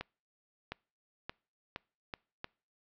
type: accelerating click train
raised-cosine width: 0.3 ms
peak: -22 dBFS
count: 6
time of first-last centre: 0.01-2.444 s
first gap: 710 ms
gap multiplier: 0.81
effects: noise-tail reverb RT60 0.4 s tail -26 dB re dry + low-pass 5000 Hz 12 dB/octave